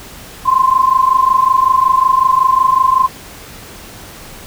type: tone pair together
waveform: sine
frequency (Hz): 1033.6 / 1059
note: C6 / C6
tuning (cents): -21 / +21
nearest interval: unison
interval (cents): 42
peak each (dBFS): -11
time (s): 0.45-3.08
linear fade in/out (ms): 20
effects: pink hiss -34 dBFS RMS until 4.46 s